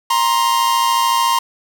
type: tone pair together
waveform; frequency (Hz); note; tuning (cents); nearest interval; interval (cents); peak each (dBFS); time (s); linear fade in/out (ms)
45% pulse; 938.3 / 1052; A#5 / C6; +11 / +9; major second; 198; -16; 0.1-1.39; 5
effects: none